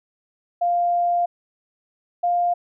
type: tone pair in turn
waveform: sine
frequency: 698.5 / 701.8 Hz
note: F5 / F5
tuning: 0 / +8 cents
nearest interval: unison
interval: 8 cents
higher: second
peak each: -17 dBFS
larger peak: neither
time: 0.61-1.26 / 2.23-2.54 s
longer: first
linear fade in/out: 10 ms
effects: none